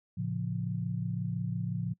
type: chord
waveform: sine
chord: A augmented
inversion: none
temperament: equal with one note detuned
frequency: 112.77 / 138.59 / 174.61 Hz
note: A2 / C#3 / E#3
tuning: +43 / 0 / 0 cents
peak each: -35 / -36 / -34 dBFS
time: 0.17-1.94 s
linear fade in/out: 10 ms
effects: noise-tail reverb RT60 0.1 s tail -23 dB re dry